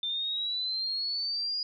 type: exponential sweep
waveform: sine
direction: up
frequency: 3568 to 4902 Hz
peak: -29 dBFS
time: 0.03-1.63 s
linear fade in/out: 2 ms
effects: none